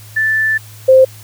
sine tone pair in turn, 1760 / 523.3 Hz, A6 / C5, 0 / 0 cents, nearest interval octave + major sixth, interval 2100 cents, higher first, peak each -11 / -3 dBFS, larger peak second, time 0.16-0.58 / 0.88-1.05 s, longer first, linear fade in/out 10 ms, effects added 107 Hz sine -35 dBFS peak until 1.23 s + white hiss -40 dBFS RMS until 1.23 s

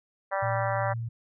harmonic tone, 195 Hz, G3, 9 cents flat, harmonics 3 / 4 / 5 / 6 / 7 / 8 / 9 / 10, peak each -30 / -32 / -34 / -36 / -37 / -38 / -39 / -40 dBFS, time 0.31-0.94 s, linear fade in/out 20 ms
sine tone with tremolo, 115.3 Hz, A#2, 19 cents flat, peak -29 dBFS, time 0.42-1.09 s, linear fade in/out 10 ms, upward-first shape triangle, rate 2.4 Hz, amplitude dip 25%
effects none

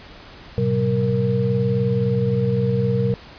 sine tone cluster, 106.7 / 126.1 / 189.9 / 466.8 Hz, G#2 / B2 / F#3 / A#4, +47 / +36 / +45 / +2 cents, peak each -27 / -20 / -23 / -22 dBFS, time 0.58-3.14 s, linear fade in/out 0 ms, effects pink hiss -42 dBFS RMS until 3.38 s + resampled to 11025 Hz

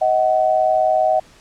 sine tone pair together, 631 / 750.9 Hz, D#5 / F#5, +24 / +25 cents, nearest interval minor third, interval 301 cents, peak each -16 dBFS, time 0.01-1.2 s, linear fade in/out 10 ms, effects pink hiss -48 dBFS RMS until 1.4 s + low-pass 8000 Hz 12 dB/octave

